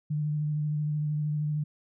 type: tone with vibrato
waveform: sine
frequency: 150.3 Hz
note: D3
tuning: 40 cents sharp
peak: -26 dBFS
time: 0.1-1.64 s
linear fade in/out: 10 ms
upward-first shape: sine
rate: 13 Hz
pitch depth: 20 cents each way
effects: none